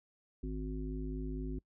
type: harmonic tone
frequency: 52.1 Hz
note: G#1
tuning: 6 cents sharp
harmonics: 1 / 3 / 5 / 7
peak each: -38 / -45 / -42 / -46 dBFS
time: 0.43-1.59 s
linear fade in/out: 5 ms
effects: noise-tail reverb RT60 0.1 s tail -24 dB re dry